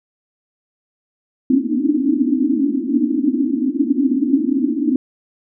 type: band-pass noise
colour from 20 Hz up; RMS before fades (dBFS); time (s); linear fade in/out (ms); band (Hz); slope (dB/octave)
white; -17; 1.5-4.96; 2; 240 to 310; 96
effects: none